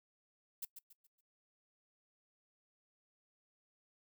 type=noise with echo; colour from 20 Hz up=violet; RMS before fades=-42 dBFS; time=0.62-0.65 s; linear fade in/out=5 ms; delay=140 ms; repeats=4; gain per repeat=-9 dB; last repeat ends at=1.21 s; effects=noise-tail reverb RT60 0.1 s tail -21 dB re dry